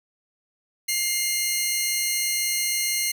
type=tone pair together; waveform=10% pulse; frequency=2111 / 2856 Hz; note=C7 / F7; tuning=+15 / +38 cents; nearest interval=perfect fourth; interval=523 cents; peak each=-14 / -21 dBFS; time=0.88-3.12 s; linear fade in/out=10 ms; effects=none